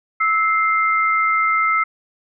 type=tone pair together; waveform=sine; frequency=1307.4 / 2093 Hz; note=E6 / C7; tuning=-15 / 0 cents; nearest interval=minor sixth; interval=815 cents; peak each=-16 / -19 dBFS; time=0.2-1.84 s; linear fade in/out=10 ms; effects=none